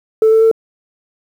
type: tone with pitch steps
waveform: sine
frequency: 440 / 444.3 / 448.7 Hz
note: A4 / A4 / A4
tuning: 0 / +17 / +34 cents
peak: -5 dBFS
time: 0.22-0.514 s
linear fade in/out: 2 ms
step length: 98 ms
effects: tanh soft clip ceiling -4 dBFS + 7-bit